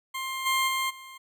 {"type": "tone with level steps", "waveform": "20% pulse", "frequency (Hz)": 1057, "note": "C6", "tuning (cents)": 17, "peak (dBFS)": [-26, -18, -21, -38], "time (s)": [0.14, 1.18], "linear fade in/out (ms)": 10, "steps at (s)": [0.45, 0.67, 0.89], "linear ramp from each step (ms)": 20, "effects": []}